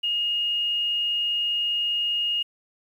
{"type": "tone", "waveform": "sine", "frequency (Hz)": 2855, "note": "F7", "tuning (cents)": 37, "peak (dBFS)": -22, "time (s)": [0.03, 2.43], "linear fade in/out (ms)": 10, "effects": ["9-bit"]}